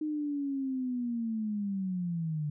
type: linear sweep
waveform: sine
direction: down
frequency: 309 to 146.4 Hz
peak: -30 dBFS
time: 0.01-2.5 s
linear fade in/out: 5 ms
effects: none